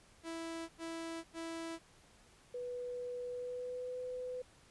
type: tone bursts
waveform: sawtooth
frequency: 329.6 Hz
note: E4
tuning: in tune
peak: -37 dBFS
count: 3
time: 0.23-1.792 s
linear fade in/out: 50 ms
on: 460 ms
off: 91 ms
type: tone with pitch glide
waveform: sine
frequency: 492.1 to 502.1 Hz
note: B4 to B4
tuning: -6 to +29 cents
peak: -39 dBFS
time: 2.54-4.42 s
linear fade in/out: 5 ms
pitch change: +35 cents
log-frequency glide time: 3.29-3.98 s
effects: pink hiss -64 dBFS RMS until 4.7 s + resampled to 24000 Hz